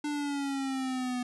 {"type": "exponential sweep", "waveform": "square", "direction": "down", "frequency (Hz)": [297.2, 246], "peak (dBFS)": -31, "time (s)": [0.04, 1.23], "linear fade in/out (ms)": 5, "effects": ["resampled to 24000 Hz", "11-bit"]}